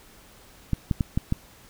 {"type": "clicks", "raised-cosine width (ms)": 5, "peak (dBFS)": -10, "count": 5, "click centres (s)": [0.733, 0.912, 1.008, 1.175, 1.324], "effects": ["pink hiss -52 dBFS RMS until 1.69 s"]}